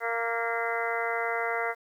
harmonic tone with a mistuned harmonic, 231.7 Hz, A#3, 10 cents flat, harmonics 2 / 3 / 4 / 5 / 6 / 7 / 8 / 9, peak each -33 / -33 / -37 / -38 / -34 / -38 / -39 / -34 dBFS, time 0-1.75 s, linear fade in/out 50 ms, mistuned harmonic 9, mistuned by -38 cents, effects 10-bit

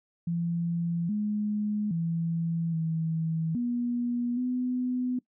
sine tone with pitch steps, 169.8 / 209.5 / 166.3 / 161.8 / 241.3 / 250.7 Hz, F3 / G#3 / E3 / E3 / B3 / B3, -48 / +15 / +16 / -32 / -40 / +26 cents, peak -26 dBFS, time 0.27-5.19 s, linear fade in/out 5 ms, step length 820 ms, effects noise-tail reverb RT60 0.1 s tail -21 dB re dry

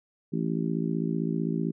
harmonic tone, 55.6 Hz, A1, 19 cents sharp, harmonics 3 / 4 / 5 / 6 / 7, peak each -29 / -31 / -33 / -35 / -36 dBFS, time 0.32-1.72 s, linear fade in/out 20 ms, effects none

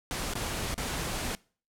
pink noise with dropouts, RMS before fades -33 dBFS, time 0.11-1.35 s, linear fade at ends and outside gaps 0 ms, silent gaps 0.336-0.354 / 0.742-0.779 s, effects noise-tail reverb RT60 0.4 s tail -23 dB re dry + low-pass 12000 Hz 12 dB/octave

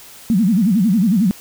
sine tone with vibrato, 204.6 Hz, G#3, 26 cents flat, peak -11 dBFS, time 0.3-1.31 s, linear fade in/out 0 ms, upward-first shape sine, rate 11 Hz, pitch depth 260 cents each way, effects white hiss -40 dBFS RMS until 1.4 s

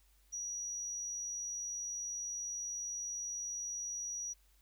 sine tone, 5800 Hz, F#8, 35 cents flat, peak -38 dBFS, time 0.32-4.34 s, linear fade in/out 20 ms, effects added 50 Hz sine -66 dBFS peak until 4.61 s + white hiss -72 dBFS RMS until 4.61 s

